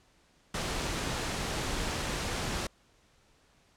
pink noise, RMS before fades -33 dBFS, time 0.54-2.67 s, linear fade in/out 5 ms, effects pink hiss -65 dBFS RMS until 3.76 s + low-pass 8000 Hz 12 dB/octave

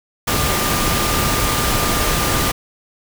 sine tone in noise, 1200 Hz, D6, 37 cents sharp, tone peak -25 dBFS, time 0.27-2.52 s, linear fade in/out 10 ms, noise pink, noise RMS -18 dBFS, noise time 0.27-2.52 s, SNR -10 dB, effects none

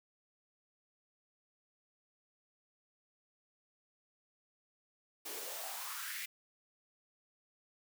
white noise with high-pass filter sweep, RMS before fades -43 dBFS, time 5.25-6.26 s, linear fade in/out 10 ms, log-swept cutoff 320 to 2200 Hz, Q 3.8, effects none

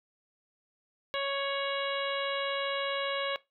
harmonic tone with a mistuned harmonic, 554.4 Hz, C#5, in tune, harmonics 1 / 2 / 3 / 4 / 5 / 6 / 7, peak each -33 / -36 / -38 / -39 / -40 / -41 / -41 dBFS, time 1.14-3.36 s, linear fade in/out 0 ms, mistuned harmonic 5, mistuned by +43 cents, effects noise-tail reverb RT60 0.2 s tail -19 dB re dry

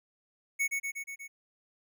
square tone with echo, 2217 Hz, C#7, in tune, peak -27 dBFS, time 0.59-0.68 s, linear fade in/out 20 ms, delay 120 ms, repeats 5, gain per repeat -3 dB, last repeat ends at 1.28 s, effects none

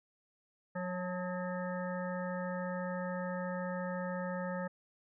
harmonic tone with a mistuned harmonic, 181.4 Hz, F#3, 34 cents flat, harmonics 1 / 3 / 5 / 7 / 9 / 10, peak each -38 / -39 / -45 / -46 / -49 / -48 dBFS, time 0.75-4.68 s, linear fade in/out 10 ms, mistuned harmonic 5, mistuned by -38 cents, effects none

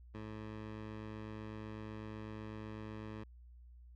15% pulse tone, 108 Hz, A2, 32 cents flat, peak -38 dBFS, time 0.14-3.24 s, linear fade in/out 10 ms, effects added 60 Hz sine -54 dBFS peak until 3.95 s + low-pass 3000 Hz 12 dB/octave

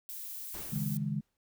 violet noise, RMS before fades -42 dBFS, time 0.09-0.97 s, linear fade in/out 0 ms
pink noise with exponential decay, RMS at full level -44 dBFS, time 0.54-1.37 s, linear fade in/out 1 ms, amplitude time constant 180 ms
sine chord, C# suspended second, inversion none, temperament equal with one note detuned, 138.59 / 158.28 / 207.7 Hz, C#3 / D#3 / G#3, 0 / +30 / 0 cents, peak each -35 dBFS, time 0.72-1.21 s, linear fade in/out 10 ms
effects none

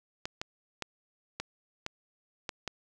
clicks, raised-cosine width 0.2 ms, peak -17 dBFS, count 7, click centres 0.255 / 0.415 / 0.823 / 1.4 / 1.864 / 2.492 / 2.677 s, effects none

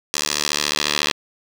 10% pulse tone with band-pass filter sweep, 74.1 Hz, D2, 16 cents sharp, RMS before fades -22 dBFS, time 0.14-1.12 s, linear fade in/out 0 ms, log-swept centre 6100 to 3700 Hz, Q 1.3, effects none

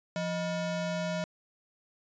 square ring-modulated tone, 398.9 Hz, G4, 30 cents sharp, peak -28 dBFS, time 0.16-1.24 s, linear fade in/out 0 ms, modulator 225 Hz, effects resampled to 16000 Hz

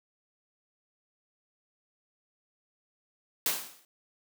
white noise with exponential decay, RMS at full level -25 dBFS, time 3.46-3.85 s, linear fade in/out 1 ms, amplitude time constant 83 ms, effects high-pass 200 Hz 12 dB/octave

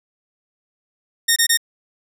10% pulse tone bursts, 1844 Hz, A#6, 19 cents flat, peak -4 dBFS, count 3, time 1.28-1.574 s, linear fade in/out 10 ms, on 82 ms, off 24 ms, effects none

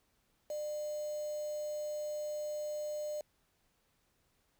sine tone with quantisation, 600 Hz, D5, 37 cents sharp, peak -36 dBFS, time 0.5-3.21 s, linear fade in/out 2 ms, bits 8, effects pink hiss -75 dBFS RMS until 4.59 s

